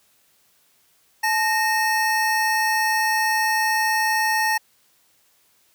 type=tone pair together; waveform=square; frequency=869 / 1846.7 Hz; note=A5 / A#6; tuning=-22 / -17 cents; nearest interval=octave + minor second; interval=1305 cents; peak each=-22 dBFS; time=1.23-4.58 s; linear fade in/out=10 ms; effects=white hiss -61 dBFS RMS until 5.74 s + high-pass 60 Hz 12 dB/octave